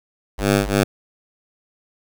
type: ring-modulated tone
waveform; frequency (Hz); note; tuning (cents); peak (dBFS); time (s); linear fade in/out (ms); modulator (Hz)
10% pulse; 100; G2; +35; -5; 0.38-0.84; 10; 48.2
effects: none